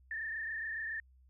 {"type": "tone with frequency modulation", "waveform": "sine", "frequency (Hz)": 1786, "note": "A6", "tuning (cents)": 25, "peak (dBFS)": -36, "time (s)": [0.11, 1], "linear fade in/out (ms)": 2, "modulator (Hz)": 27.2, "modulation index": 2.2, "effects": ["added 64 Hz sine -60 dBFS peak until 1.29 s"]}